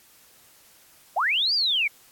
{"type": "linear two-way sweep", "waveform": "sine", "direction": "up then down", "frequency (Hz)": [588, 4926, 2153], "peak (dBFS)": -20, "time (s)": [1.16, 1.88], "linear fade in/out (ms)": 10, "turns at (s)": 1.54, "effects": ["white hiss -55 dBFS RMS until 2.11 s", "AAC 64 kbps"]}